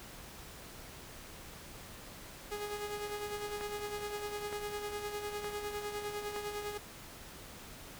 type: tone with tremolo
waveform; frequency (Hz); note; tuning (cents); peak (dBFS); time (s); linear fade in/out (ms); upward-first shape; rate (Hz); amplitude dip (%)
sawtooth; 414.5; G#4; -3; -32; 2.51-6.78; 10; sine; 9.9; 50
type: click train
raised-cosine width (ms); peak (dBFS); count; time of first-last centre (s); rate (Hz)
0.5; -27; 4; 3.61-6.362; 1.09
effects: pink hiss -50 dBFS RMS until 7.99 s